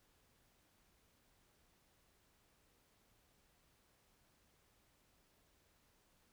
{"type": "silence", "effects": ["pink hiss -74 dBFS RMS until 6.32 s"]}